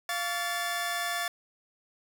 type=tone cluster; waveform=sawtooth; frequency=696 / 1135 / 1750 Hz; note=F5 / C#6 / A6; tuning=-6 / +41 / -10 cents; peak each=-30 / -33 / -29 dBFS; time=0.09-1.28 s; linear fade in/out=2 ms; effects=none